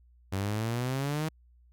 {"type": "exponential sweep", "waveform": "sawtooth", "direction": "up", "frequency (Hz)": [94.1, 160.2], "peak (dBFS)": -25, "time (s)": [0.32, 1.29], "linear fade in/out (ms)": 10, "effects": ["added 60 Hz sine -57 dBFS peak until 1.72 s"]}